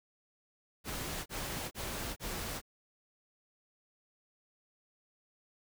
pink noise bursts, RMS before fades -39 dBFS, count 4, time 0.84-2.616 s, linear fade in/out 50 ms, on 420 ms, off 32 ms, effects none

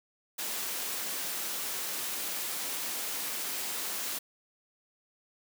white high-pass noise, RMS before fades -35 dBFS, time 0.38-4.19 s, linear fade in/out 10 ms, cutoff 210 Hz, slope 12 dB/octave, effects none

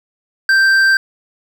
triangle tone with hard clipping, 1568 Hz, G6, in tune, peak -10 dBFS, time 0.49-0.97 s, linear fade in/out 2 ms, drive 10 dB, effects none

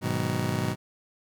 30% pulse chord, G# minor seventh, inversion none, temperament just, 103.83 / 124.59 / 155.74 / 186.89 Hz, G#2 / B2 / D#3 / F#3, 0 / +16 / +2 / +18 cents, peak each -29 / -28 / -30 / -30 dBFS, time 0.01-0.76 s, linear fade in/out 50 ms, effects none

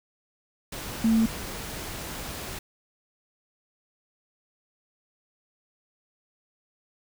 sine tone in noise, 224.3 Hz, A3, 34 cents sharp, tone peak -18 dBFS, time 1.04-1.26 s, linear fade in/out 5 ms, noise pink, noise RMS -36 dBFS, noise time 0.72-2.59 s, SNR +15 dB, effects none

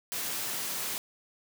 white high-pass noise, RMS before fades -34 dBFS, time 0.12-0.98 s, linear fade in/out 0 ms, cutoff 100 Hz, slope 48 dB/octave, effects none

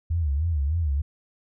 sine tone with vibrato, 76.8 Hz, D#2, 22 cents flat, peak -21 dBFS, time 0.1-1.02 s, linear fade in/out 10 ms, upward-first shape sine, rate 3.3 Hz, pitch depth 190 cents each way, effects none

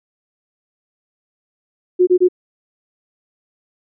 sine tone bursts, 362.5 Hz, F#4, 35 cents flat, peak -8 dBFS, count 3, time 1.99-2.286 s, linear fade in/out 20 ms, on 82 ms, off 25 ms, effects none

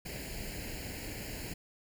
pink noise with comb filter, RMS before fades -41 dBFS, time 0.05-1.54 s, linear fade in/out 10 ms, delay 0.42 ms, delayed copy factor +0.8, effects none

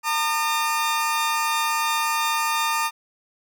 sawtooth tone pair together, 911 / 1213.7 Hz, A#5 / D#6, -40 / -43 cents, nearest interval perfect fourth, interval 497 cents, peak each -20 dBFS, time 0.03-2.91 s, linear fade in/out 50 ms, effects none

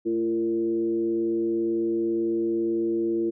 sine tone with frequency modulation, 341 Hz, F4, 41 cents flat, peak -22 dBFS, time 0.05-3.31 s, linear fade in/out 20 ms, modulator 118 Hz, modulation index 0.57, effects none

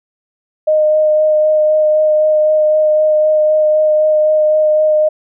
sine tone with vibrato, 615 Hz, D#5, 20 cents flat, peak -8 dBFS, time 0.67-5.09 s, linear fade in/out 10 ms, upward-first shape sine, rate 3.9 Hz, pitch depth 11 cents each way, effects none

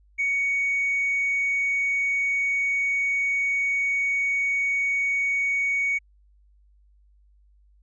triangle tone with hard clipping, 2235 Hz, C#7, 14 cents sharp, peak -21 dBFS, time 0.18-5.99 s, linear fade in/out 20 ms, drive 2 dB, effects added 50 Hz sine -55 dBFS peak until 7.82 s + resampled to 22050 Hz

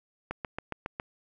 click train, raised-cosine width 0.5 ms, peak -18 dBFS, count 6, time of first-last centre 0.31-0.999 s, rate 7.26 Hz, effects none

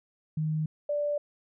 sine tone pair in turn, 155.56 / 585.7 Hz, D#3 / D5, 0 / -5 cents, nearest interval octave + major seventh, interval 2295 cents, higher second, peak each -26 dBFS, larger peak neither, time 0.37-0.66 / 0.89-1.18 s, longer neither, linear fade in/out 5 ms, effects none

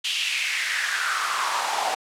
pink noise with high-pass filter sweep, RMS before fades -25 dBFS, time 0.04-1.95 s, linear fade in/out 10 ms, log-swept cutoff 3100 to 730 Hz, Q 4.1, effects low-pass 8000 Hz 12 dB/octave

